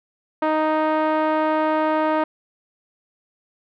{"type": "tone with low-pass filter", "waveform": "5% pulse", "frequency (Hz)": 311.1, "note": "D#4", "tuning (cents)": 0, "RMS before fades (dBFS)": -20, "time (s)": [0.42, 2.24], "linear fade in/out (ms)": 5, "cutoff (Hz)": 880, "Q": 1.2, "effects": []}